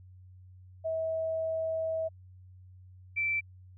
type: tone pair in turn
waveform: sine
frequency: 645 / 2333 Hz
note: E5 / D7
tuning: -38 / -12 cents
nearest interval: octave + minor seventh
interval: 2226 cents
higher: second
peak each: -29 / -27 dBFS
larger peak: second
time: 0.84-2.09 / 3.16-3.41 s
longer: first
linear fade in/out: 20 ms
effects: added 92 Hz sine -50 dBFS peak until 3.77 s